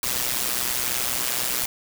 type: noise with amplitude modulation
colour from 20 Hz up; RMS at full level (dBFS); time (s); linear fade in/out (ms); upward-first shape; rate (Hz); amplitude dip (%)
white; -22; 0.03-1.66; 2; sine; 124; 75
effects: none